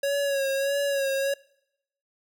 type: tone with vibrato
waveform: square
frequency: 554 Hz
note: C#5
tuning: 1 cent flat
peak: -24 dBFS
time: 0.03-1.34 s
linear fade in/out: 5 ms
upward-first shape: sine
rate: 1.6 Hz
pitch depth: 40 cents each way
effects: noise-tail reverb RT60 0.8 s tail -24 dB re dry